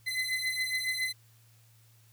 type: beating tone pair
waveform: 30% pulse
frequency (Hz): 2029 / 2036.2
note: B6 / C7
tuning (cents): +46 / -48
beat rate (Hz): 7.2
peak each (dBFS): -30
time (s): 0.06-1.13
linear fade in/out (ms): 20
effects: added 113 Hz sine -59 dBFS peak until 2.12 s + white hiss -65 dBFS RMS until 2.12 s